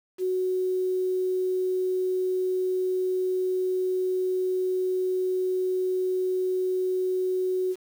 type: tone with quantisation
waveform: sine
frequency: 370 Hz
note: F#4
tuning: in tune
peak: -23 dBFS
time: 0.18-7.76 s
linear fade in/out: 50 ms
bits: 8
effects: none